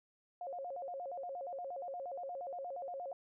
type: tone with vibrato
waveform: sine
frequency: 622.3 Hz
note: D#5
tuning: in tune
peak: -40 dBFS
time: 0.41-3.13 s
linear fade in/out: 2 ms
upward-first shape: square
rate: 8.5 Hz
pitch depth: 230 cents each way
effects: none